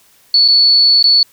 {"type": "tone with dropouts", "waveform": "sine", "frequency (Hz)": 4435, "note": "C#8", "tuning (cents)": 0, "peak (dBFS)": -6, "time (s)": [0.34, 1.23], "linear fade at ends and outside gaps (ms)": 2, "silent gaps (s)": [[0.48, 0.484], [1.027, 1.04]], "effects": ["white hiss -50 dBFS RMS until 1.32 s"]}